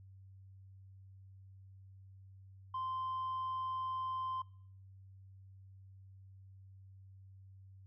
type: tone with tanh clipping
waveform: sine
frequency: 1040 Hz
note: C6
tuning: 11 cents flat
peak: -37 dBFS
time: 2.74-4.42 s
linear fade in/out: 5 ms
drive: 1 dB
effects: noise-tail reverb RT60 0.6 s tail -24 dB re dry + added 96 Hz sine -54 dBFS peak until 7.86 s